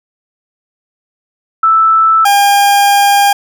sine / 40% pulse tone pair in turn, 1318.5 / 805.9 Hz, E6 / G5, 0 / +48 cents, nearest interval major sixth, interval 852 cents, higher first, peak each -5 dBFS, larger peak neither, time 1.63-2.25 / 2.25-3.33 s, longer second, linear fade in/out 5 ms, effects none

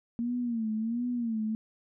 sine tone with vibrato, 230.8 Hz, A#3, 17 cents flat, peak -28 dBFS, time 0.19-1.55 s, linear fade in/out 0 ms, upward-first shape sine, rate 1.4 Hz, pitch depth 110 cents each way, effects none

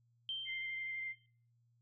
sine tone with exponential decay, 3136 Hz, G7, in tune, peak -36 dBFS, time 0.29-1.26 s, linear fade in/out 1 ms, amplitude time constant 210 ms
sine tone with vibrato, 2093 Hz, C7, in tune, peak -39 dBFS, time 0.45-1.15 s, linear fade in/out 50 ms, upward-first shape square, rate 12 Hz, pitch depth 10 cents each way
effects noise-tail reverb RT60 0.5 s tail -22 dB re dry + added 118 Hz sine -70 dBFS peak until 1.81 s

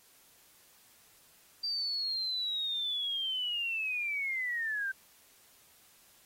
sine linear sweep, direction down, 4700 to 1543 Hz, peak -31 dBFS, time 1.63-4.92 s, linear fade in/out 10 ms, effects white hiss -62 dBFS RMS until 6.25 s + AAC 48 kbps

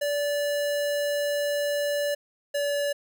square tone pair in turn, 580 / 574.3 Hz, D5 / D5, -22 / -39 cents, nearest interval unison, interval 17 cents, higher first, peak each -25 dBFS, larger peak neither, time 0.01-2.15 / 2.54-2.93 s, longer first, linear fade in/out 10 ms, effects none

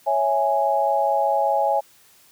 sine chord, C# minor, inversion none, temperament equal, 554.4 / 659.3 / 830.6 Hz, C#5 / E5 / G#5, 0 / 0 / 0 cents, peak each -23 / -23 / -20 dBFS, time 0.06-1.81 s, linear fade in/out 20 ms, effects white hiss -54 dBFS RMS until 2.31 s + high-pass 60 Hz 12 dB/octave

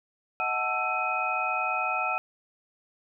sine tone cluster, 631 / 741 / 875 / 1327 / 2512 Hz, D#5 / F#5 / A5 / E6 / D#7, +24 / +2 / -10 / +11 / +16 cents, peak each -38 / -31 / -35 / -30 / -30 dBFS, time 0.4-2.18 s, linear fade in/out 0 ms, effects none

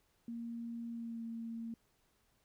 sine tone with pitch glide, 233.1 to 229 Hz, A#3 to A#3, 0 to -31 cents, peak -40 dBFS, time 0.28-1.74 s, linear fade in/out 2 ms, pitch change -31 cents, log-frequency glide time 0.91-1.22 s, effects pink hiss -75 dBFS RMS until 2.44 s

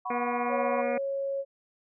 sine chord, F# suspended fourth, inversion none, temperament just, 740 / 986.7 / 1110 Hz, F#5 / B5 / C#6, 0 / -2 / +2 cents, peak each -35 dBFS, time 0.05-0.82 s, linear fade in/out 10 ms
harmonic tone, 241.4 Hz, B3, 39 cents flat, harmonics 1 / 2 / 3 / 4 / 5 / 6 / 7 / 8 / 9 / 10, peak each -34 / -33 / -34 / -46 / -44 / -43 / -47 / -45 / -41 / -42 dBFS, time 0.1-0.98 s, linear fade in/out 5 ms
sine tone, 550 Hz, C#5, 14 cents flat, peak -28 dBFS, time 0.48-1.45 s, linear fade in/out 50 ms
effects none

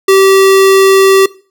square tone, 386.7 Hz, G4, 24 cents flat, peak -4 dBFS, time 0.08-1.26 s, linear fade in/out 5 ms, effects noise-tail reverb RT60 0.4 s tail -20 dB re dry

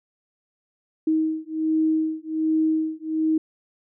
sine beating tone pair, 315.3 / 316.6 Hz, D#4 / D#4, +23 / +30 cents, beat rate 1.3 Hz, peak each -23 dBFS, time 1.07-3.38 s, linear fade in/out 5 ms, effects none

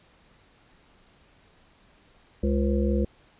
harmonic tone with a mistuned harmonic, 69.3 Hz, C#2, in tune, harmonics 1 / 3 / 5 / 7 / 8, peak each -24 / -26 / -30 / -31 / -34 dBFS, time 2.43-3.05 s, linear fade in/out 5 ms, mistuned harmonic 8, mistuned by -77 cents, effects pink hiss -59 dBFS RMS until 3.39 s + resampled to 8000 Hz

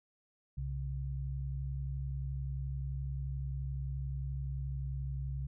sine tone pair together, 64.3 / 135.81 Hz, C2 / C#3, -30 / -35 cents, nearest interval octave + minor second, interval 1295 cents, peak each -37 / -38 dBFS, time 0.57-5.47 s, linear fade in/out 10 ms, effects none

